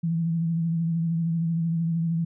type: tone with vibrato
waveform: sine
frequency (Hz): 165.8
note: E3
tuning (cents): +10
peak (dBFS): -22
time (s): 0.03-2.25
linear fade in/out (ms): 10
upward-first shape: triangle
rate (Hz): 13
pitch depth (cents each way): 45
effects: none